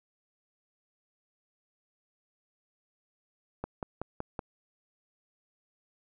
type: click train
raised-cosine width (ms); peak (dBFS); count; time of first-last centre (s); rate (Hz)
1; -20; 5; 3.64-4.392; 5.32
effects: none